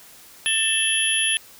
sine tone cluster, 1783 / 2642 / 3112 / 3356 / 10350 Hz, A6 / E7 / G7 / G#7 / E9, +22 / +3 / -13 / +17 / -33 cents, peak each -28 / -24 / -25 / -25 / -24 dBFS, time 0.46-1.37 s, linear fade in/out 0 ms, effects white hiss -47 dBFS RMS until 1.59 s

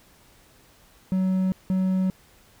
triangle tone pair in turn, 187.4 / 187.4 Hz, F#3 / F#3, +22 / +22 cents, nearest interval unison, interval 0 cents, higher neither, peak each -18 dBFS, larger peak neither, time 1.12-1.52 / 1.7-2.1 s, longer neither, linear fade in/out 0 ms, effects pink hiss -56 dBFS RMS until 2.6 s

